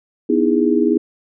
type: chord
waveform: sine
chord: E major seventh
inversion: second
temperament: just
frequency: 247.2 / 309 / 329.6 / 412 Hz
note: B3 / D#4 / E4 / G#4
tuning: +2 / -12 / 0 / -14 cents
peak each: -18 dBFS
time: 0.29-0.98 s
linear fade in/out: 10 ms
effects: none